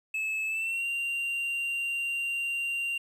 triangle tone with pitch glide, 2600 to 2771 Hz, E7 to F7, -24 to -14 cents, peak -27 dBFS, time 0.14-2.98 s, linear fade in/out 5 ms, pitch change +110 cents, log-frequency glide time 0.46-0.86 s, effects 10-bit

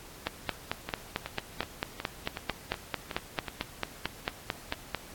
two click trains, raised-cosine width 0.3 ms, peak -19 / -12 dBFS, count 8 / 22, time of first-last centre 0.89-3.483 / 0.27-4.947 s, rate 2.7 / 4.49 Hz, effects pink hiss -49 dBFS RMS until 5.14 s + AAC 64 kbps

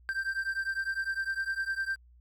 triangle beating tone pair, 1568 / 1577.9 Hz, G6 / G6, 0 / +11 cents, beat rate 9.9 Hz, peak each -31 / -32 dBFS, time 0.09-1.96 s, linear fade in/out 0 ms, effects added 60 Hz sine -55 dBFS peak until 2.2 s

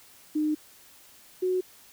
sine tone pair in turn, 304.9 / 368.3 Hz, D#4 / F#4, -35 / -8 cents, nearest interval minor third, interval 327 cents, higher second, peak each -23 dBFS, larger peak neither, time 0.35-0.55 / 1.42-1.61 s, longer first, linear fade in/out 10 ms, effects white hiss -54 dBFS RMS until 1.92 s

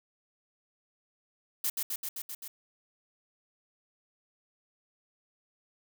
blue noise with echo, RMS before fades -30 dBFS, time 1.64-1.7 s, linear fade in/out 5 ms, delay 130 ms, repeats 6, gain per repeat -2 dB, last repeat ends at 2.48 s, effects none

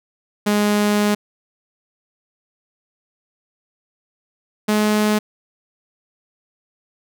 sawtooth tone pair in turn, 207.7 / 211.8 Hz, G#3 / G#3, 0 / +34 cents, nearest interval unison, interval 34 cents, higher second, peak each -11 dBFS, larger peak neither, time 0.46-1.15 / 4.68-5.19 s, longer first, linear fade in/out 10 ms, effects none

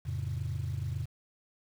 sine chord, F augmented, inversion none, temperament just, 87.31 / 109.13 / 136.42 Hz, F2 / A2 / C#3, 0 / -14 / -27 cents, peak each -35 / -35 / -35 dBFS, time 0.05-1.06 s, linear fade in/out 20 ms, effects tanh soft clip ceiling -26 dBFS + 9-bit

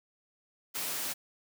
white high-pass noise, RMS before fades -35 dBFS, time 0.74-1.14 s, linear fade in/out 20 ms, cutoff 140 Hz, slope 12 dB/octave, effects none

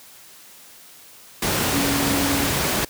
sine tone in noise, 280 Hz, C#4, 18 cents sharp, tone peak -23 dBFS, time 1.73-2.46 s, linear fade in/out 5 ms, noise pink, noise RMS -21 dBFS, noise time 1.42-2.85 s, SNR -5 dB, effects white hiss -46 dBFS RMS until 2.89 s + high-pass 80 Hz 12 dB/octave

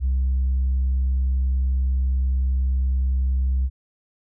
sine tone, 65.1 Hz, C2, 8 cents flat, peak -16 dBFS, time 0-3.7 s, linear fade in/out 50 ms, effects tanh soft clip ceiling -16 dBFS

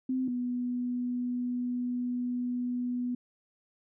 sine tone pair in turn, 258.5 / 246.2 Hz, C4 / B3, -21 / -5 cents, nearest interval minor second, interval 84 cents, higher first, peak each -27 / -29 dBFS, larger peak first, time 0.09-0.28 / 0.28-3.15 s, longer second, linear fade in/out 5 ms, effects none

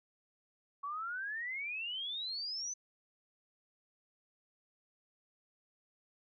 sine exponential sweep, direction up, 1108.7 to 6170 Hz, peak -37 dBFS, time 0.83-2.74 s, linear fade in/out 10 ms, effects none

